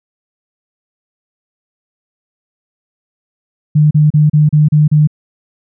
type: tone bursts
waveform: sine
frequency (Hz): 151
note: D3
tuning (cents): +48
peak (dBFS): -5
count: 7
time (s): 3.75-5.074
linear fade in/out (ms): 10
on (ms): 160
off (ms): 34
effects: none